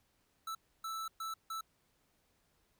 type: tone bursts at uneven times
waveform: square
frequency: 1318.5 Hz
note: E6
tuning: in tune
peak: -39 dBFS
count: 4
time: 0.47-0.55 / 0.84-1.08 / 1.2-1.34 / 1.5-1.61 s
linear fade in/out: 5 ms
effects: pink hiss -75 dBFS RMS until 2.79 s